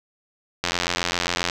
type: click train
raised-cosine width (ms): 0.2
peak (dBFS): -4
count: 76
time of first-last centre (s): 0.64-1.498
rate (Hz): 87.4
effects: none